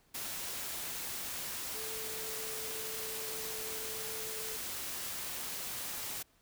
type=tone in noise; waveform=sine; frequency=440 Hz; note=A4; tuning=in tune; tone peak=-46 dBFS; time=1.74-4.57 s; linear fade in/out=10 ms; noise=white; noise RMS=-40 dBFS; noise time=0.14-6.23 s; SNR=-9 dB; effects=pink hiss -69 dBFS RMS until 6.41 s